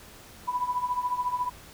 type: tone with tremolo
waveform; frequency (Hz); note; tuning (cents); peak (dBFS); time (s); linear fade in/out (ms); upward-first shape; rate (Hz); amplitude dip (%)
sine; 990; B5; +4; -22; 0.47-1.5; 20; triangle; 14; 85
effects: pink hiss -49 dBFS RMS until 1.73 s